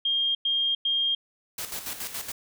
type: tone bursts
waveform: sine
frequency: 3218 Hz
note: G7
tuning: 45 cents sharp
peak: -22 dBFS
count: 3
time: 0.05-1.15 s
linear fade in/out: 5 ms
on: 300 ms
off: 100 ms
type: noise with tremolo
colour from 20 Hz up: white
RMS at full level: -33 dBFS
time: 1.58-2.32 s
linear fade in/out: 5 ms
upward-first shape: square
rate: 7.1 Hz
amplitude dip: 60%
effects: none